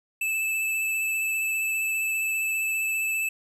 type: tone with vibrato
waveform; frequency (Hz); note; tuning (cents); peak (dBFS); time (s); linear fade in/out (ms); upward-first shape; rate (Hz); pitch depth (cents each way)
square; 2627; E7; -7; -25; 0.21-3.29; 5; triangle; 15; 16
effects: 11-bit